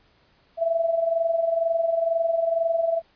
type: tone with amplitude modulation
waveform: sine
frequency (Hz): 664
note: E5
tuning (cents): +12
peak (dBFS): -17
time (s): 0.57-3.02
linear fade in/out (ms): 50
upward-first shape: sine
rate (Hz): 22.1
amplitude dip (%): 65
effects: pink hiss -61 dBFS RMS until 3.15 s + resampled to 11025 Hz